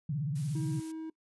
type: tone with vibrato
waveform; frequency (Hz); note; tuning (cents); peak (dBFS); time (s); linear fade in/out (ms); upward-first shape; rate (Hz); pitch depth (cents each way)
sine; 145.1; D3; -21; -30; 0.09-0.8; 5; sine; 17; 190
type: noise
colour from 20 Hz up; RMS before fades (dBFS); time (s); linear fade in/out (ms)
blue; -48; 0.35-0.92; 10
type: tone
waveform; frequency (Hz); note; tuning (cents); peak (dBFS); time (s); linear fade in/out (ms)
triangle; 319.4; D#4; +45; -35; 0.55-1.1; 5
effects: noise-tail reverb RT60 0.1 s tail -22 dB re dry + resampled to 24000 Hz